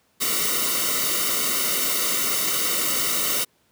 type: noise with comb filter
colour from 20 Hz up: white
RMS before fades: -23 dBFS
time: 0.2-3.45 s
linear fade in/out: 20 ms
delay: 1.2 ms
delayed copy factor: -0.95
effects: pink hiss -64 dBFS RMS until 3.71 s + high-pass 100 Hz 12 dB/octave